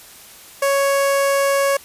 sawtooth tone with notch filter, 555 Hz, C#5, 2 cents sharp, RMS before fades -17 dBFS, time 0.62-1.77 s, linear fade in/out 5 ms, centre 3700 Hz, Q 1.8, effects white hiss -42 dBFS RMS until 1.84 s + resampled to 32000 Hz

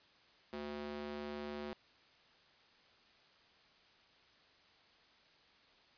square tone with high-pass filter, 73.4 Hz, D2, in tune, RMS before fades -44 dBFS, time 0.53-1.73 s, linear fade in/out 0 ms, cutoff 290 Hz, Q 1.5, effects white hiss -66 dBFS RMS until 5.97 s + resampled to 11025 Hz

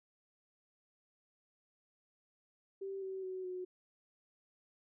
sine tone with pitch steps, 389.3 / 381.3 / 373.4 / 365.8 Hz, G4 / G4 / F#4 / F#4, -12 / -48 / +16 / -20 cents, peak -39 dBFS, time 2.81-3.65 s, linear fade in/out 10 ms, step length 210 ms, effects none

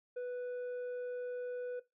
sine tone with tanh clipping, 494 Hz, B4, in tune, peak -38 dBFS, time 0.16-1.8 s, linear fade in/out 10 ms, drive 5 dB, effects noise-tail reverb RT60 0.2 s tail -18 dB re dry

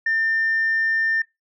sine tone, 1800 Hz, A6, 39 cents sharp, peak -17 dBFS, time 0.06-1.22 s, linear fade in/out 5 ms, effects noise-tail reverb RT60 0.2 s tail -25 dB re dry + tanh soft clip ceiling -14 dBFS

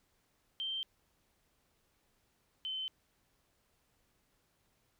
sine tone pair in turn, 3136 / 3068 Hz, G7 / G7, 0 / -38 cents, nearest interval unison, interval 38 cents, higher first, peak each -35 / -36 dBFS, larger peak first, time 0.6-0.83 / 2.65-2.88 s, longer neither, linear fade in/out 0 ms, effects pink hiss -75 dBFS RMS until 4.99 s

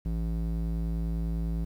square tone with band-pass filter, 55 Hz, A1, in tune, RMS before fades -30 dBFS, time 0.05-1.65 s, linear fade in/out 10 ms, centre 120 Hz, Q 1.5, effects 10-bit

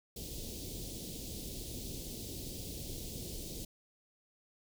pink band-stop noise, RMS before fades -43 dBFS, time 0.16-3.65 s, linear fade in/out 5 ms, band 500 to 3500 Hz, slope 24 dB/octave, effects none

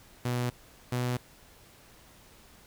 sawtooth tone pair in turn, 122.7 / 123.77 Hz, B2 / B2, -11 / +4 cents, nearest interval unison, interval 15 cents, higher second, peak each -24 dBFS, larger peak neither, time 0.25-0.5 / 0.92-1.17 s, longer neither, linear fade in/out 5 ms, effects pink hiss -56 dBFS RMS until 2.66 s

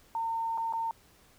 sine tone with dropouts, 910 Hz, A#5, 42 cents flat, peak -29 dBFS, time 0.15-0.91 s, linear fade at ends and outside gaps 1 ms, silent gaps 0.576-0.58 / 0.726-0.735 s, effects pink hiss -61 dBFS RMS until 1.38 s

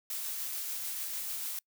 blue noise with tremolo, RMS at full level -36 dBFS, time 0.1-1.59 s, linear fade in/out 2 ms, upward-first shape triangle, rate 6.8 Hz, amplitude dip 25%, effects noise-tail reverb RT60 0.1 s tail -26 dB re dry

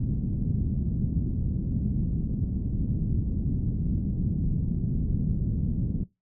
white low-pass noise, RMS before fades -27 dBFS, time 0-6.04 s, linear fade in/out 5 ms, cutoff 200 Hz, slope 24 dB/octave, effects noise-tail reverb RT60 0.2 s tail -19 dB re dry

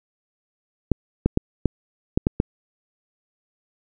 clicks, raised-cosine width 3 ms, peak -4 dBFS, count 7, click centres 0.917 / 1.26 / 1.374 / 1.657 / 2.175 / 2.269 / 2.401 s, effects none

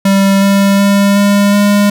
square tone with pitch steps, 196 / 197.93 / 199.89 / 201.9 / 203.9 Hz, G3 / G3 / G3 / G#3 / G#3, 0 / +17 / +34 / -49 / -32 cents, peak -7 dBFS, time 0.05-1.9 s, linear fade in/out 5 ms, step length 370 ms, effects none

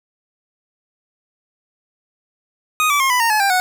25% pulse tone with pitch steps, 1244.5 / 1154.5 / 1071 / 993.5 / 921.6 / 854.9 / 793.1 / 735.7 Hz, D#6 / D6 / C6 / B5 / A#5 / G#5 / G5 / F#5, 0 / -30 / +40 / +10 / -20 / +50 / +20 / -10 cents, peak -10 dBFS, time 2.8-3.6 s, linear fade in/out 0 ms, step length 100 ms, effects none

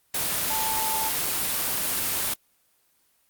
sine tone in noise, 880 Hz, A5, in tune, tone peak -28 dBFS, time 0.5-1.09 s, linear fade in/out 5 ms, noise white, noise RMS -26 dBFS, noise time 0.14-2.34 s, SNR -5 dB, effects white hiss -66 dBFS RMS until 3.29 s + Opus 24 kbps

